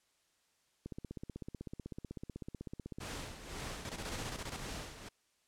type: click train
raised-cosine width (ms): 3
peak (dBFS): -30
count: 35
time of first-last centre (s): 0.86-2.985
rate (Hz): 16
type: noise with tremolo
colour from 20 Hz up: pink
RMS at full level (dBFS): -42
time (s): 3-5.09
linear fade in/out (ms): 10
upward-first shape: sine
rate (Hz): 1.9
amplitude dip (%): 65
type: noise bursts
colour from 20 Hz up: pink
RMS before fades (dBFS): -42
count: 11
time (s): 3.85-4.562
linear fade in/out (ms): 0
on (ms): 42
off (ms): 25
effects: white hiss -75 dBFS RMS until 5.47 s + low-pass 9000 Hz 12 dB/octave